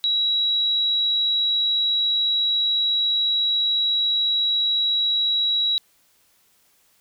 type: tone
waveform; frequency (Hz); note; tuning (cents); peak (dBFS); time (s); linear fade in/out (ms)
sine; 3882; B7; -31; -18; 0.04-5.78; 0
effects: white hiss -61 dBFS RMS until 7 s